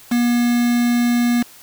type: tone with quantisation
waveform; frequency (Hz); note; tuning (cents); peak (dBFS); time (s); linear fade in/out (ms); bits
triangle; 240; B3; -49; -12; 0.11-1.43; 10; 4
effects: white hiss -44 dBFS RMS until 1.62 s